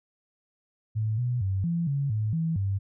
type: tone with pitch steps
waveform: sine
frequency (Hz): 108.9 / 122.9 / 96.1 / 169.5 / 140.1 / 107.7 / 163.2 / 98.2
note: A2 / B2 / G2 / E3 / C#3 / A2 / E3 / G2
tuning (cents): -17 / -8 / -34 / +49 / +19 / -37 / -17 / +4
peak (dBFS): -24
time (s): 0.95-2.79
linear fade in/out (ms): 20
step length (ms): 230
effects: none